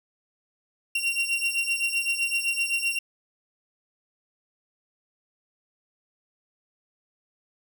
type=beating tone pair; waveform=40% pulse; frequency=2749 / 2756.8 Hz; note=F7 / F7; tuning=-28 / -23 cents; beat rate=7.8 Hz; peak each=-26 dBFS; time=0.95-2.99 s; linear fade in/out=5 ms; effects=none